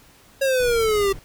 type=exponential sweep; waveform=square; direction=down; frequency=551 to 386.1 Hz; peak=-18 dBFS; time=0.41-1.13 s; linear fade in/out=10 ms
type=noise; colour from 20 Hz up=brown; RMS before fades=-35 dBFS; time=0.6-1.19 s; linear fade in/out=0 ms
effects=pink hiss -52 dBFS RMS until 1.24 s